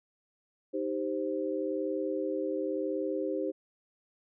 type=chord; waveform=sine; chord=C minor; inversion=first; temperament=equal; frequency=311.1 / 392 / 523.3 Hz; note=Eb4 / G4 / C5; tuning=0 / 0 / 0 cents; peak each=-34 dBFS; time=0.73-3.52 s; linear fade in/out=20 ms; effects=none